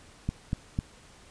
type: clicks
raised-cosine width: 5 ms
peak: -15 dBFS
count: 3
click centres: 0.29 / 0.531 / 0.789 s
effects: pink hiss -54 dBFS RMS until 1.3 s + resampled to 22050 Hz